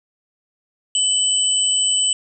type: tone pair together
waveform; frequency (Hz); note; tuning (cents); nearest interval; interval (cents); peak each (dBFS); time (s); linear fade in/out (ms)
sine; 2995 / 7996; F#7 / B8; +20 / +20; octave + perfect fourth; 1700; -18; 0.95-2.13; 2
effects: none